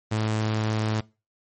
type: tone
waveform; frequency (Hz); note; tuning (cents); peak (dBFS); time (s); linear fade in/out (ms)
sawtooth; 108.9; A2; -17; -19; 0.11-1.01; 10
effects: noise-tail reverb RT60 0.3 s tail -22 dB re dry + MP3 32 kbps